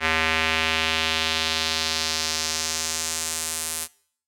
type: tone with band-pass filter sweep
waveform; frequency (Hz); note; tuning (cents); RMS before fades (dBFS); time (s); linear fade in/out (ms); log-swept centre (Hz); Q
square; 80.1; E2; -49; -25; 0-3.88; 50; 2100 to 9900; 1.7
effects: noise-tail reverb RT60 0.6 s tail -23 dB re dry